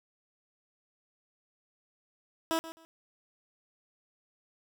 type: tone with echo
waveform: 15% pulse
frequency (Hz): 326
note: E4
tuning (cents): -19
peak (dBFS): -21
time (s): 2.51-2.59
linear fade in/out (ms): 0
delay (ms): 130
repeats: 2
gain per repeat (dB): -14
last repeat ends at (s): 2.85
effects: none